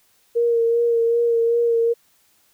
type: tone with vibrato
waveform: sine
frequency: 466.2 Hz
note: A#4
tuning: in tune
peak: -15 dBFS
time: 0.35-1.94 s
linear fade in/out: 20 ms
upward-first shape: sine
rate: 2.6 Hz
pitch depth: 23 cents each way
effects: white hiss -60 dBFS RMS until 2.53 s